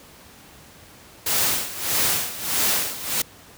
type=noise with tremolo; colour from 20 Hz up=white; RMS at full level=-20 dBFS; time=1.26-3.22 s; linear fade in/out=5 ms; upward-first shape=sine; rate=1.6 Hz; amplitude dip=80%; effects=pink hiss -47 dBFS RMS until 3.57 s + high-pass 60 Hz 12 dB/octave